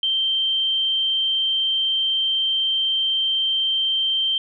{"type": "tone", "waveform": "sine", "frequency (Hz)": 3136, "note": "G7", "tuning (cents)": 0, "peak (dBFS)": -18, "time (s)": [0.03, 4.38], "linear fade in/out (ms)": 2, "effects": []}